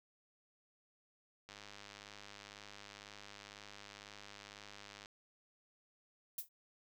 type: click train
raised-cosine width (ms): 0.2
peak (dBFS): -34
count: 365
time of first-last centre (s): 1.49-5.059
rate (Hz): 102
type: noise with exponential decay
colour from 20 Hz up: violet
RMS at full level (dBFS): -36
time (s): 6.38-6.49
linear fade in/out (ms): 5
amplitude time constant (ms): 23
effects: none